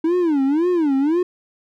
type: tone with vibrato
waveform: triangle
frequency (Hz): 311.1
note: D#4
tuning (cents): 0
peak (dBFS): -13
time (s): 0.04-1.23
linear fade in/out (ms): 5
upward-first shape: sine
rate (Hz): 1.9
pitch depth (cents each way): 260
effects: none